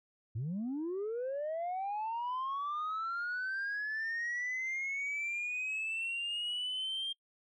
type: linear sweep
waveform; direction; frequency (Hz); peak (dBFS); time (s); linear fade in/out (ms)
sine; up; 100.9 to 3205; -32; 0.35-7.13; 10
effects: noise-tail reverb RT60 0.1 s tail -24 dB re dry + tanh soft clip ceiling -32 dBFS